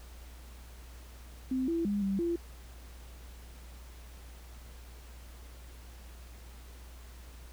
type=tone with pitch steps; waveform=sine; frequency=259.4 / 334.2 / 203.7 / 195.6 / 341.2 Hz; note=C4 / E4 / G#3 / G3 / F4; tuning=-15 / +24 / -33 / -4 / -40 cents; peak=-28 dBFS; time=1.51-2.36 s; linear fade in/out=5 ms; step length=170 ms; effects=added 60 Hz sine -47 dBFS peak until 7.52 s + pink hiss -56 dBFS RMS until 7.52 s